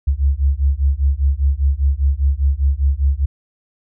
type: beating tone pair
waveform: sine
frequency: 66.9 / 71.9 Hz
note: C2 / D2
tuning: +39 / -36 cents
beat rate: 5 Hz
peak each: -16 dBFS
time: 0.07-3.26 s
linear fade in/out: 10 ms
effects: none